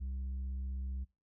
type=tone with tanh clipping; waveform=sine; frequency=65.41 Hz; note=C2; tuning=in tune; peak=-37 dBFS; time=0-1.05 s; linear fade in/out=20 ms; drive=4 dB; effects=noise-tail reverb RT60 0.3 s tail -24 dB re dry